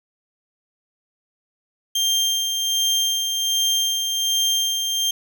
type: tone with tremolo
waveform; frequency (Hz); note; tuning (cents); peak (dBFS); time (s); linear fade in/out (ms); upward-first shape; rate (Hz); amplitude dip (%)
30% pulse; 3180; G7; +24; -14; 1.95-5.11; 5; sine; 1.3; 40
effects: none